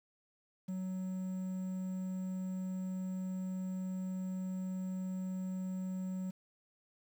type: tone with quantisation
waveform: triangle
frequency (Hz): 186.3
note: F#3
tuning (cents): +12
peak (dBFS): -34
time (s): 0.68-6.31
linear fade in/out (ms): 10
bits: 10
effects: none